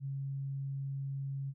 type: tone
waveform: sine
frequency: 137.2 Hz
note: C#3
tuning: 17 cents flat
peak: -35 dBFS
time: 0-1.54 s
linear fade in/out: 50 ms
effects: none